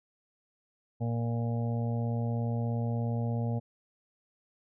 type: harmonic tone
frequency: 116.9 Hz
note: A#2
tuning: 5 cents sharp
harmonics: 1 / 2 / 4 / 5 / 6 / 7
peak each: -29 / -35 / -41 / -43 / -45 / -46 dBFS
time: 1-3.6 s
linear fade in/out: 20 ms
effects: none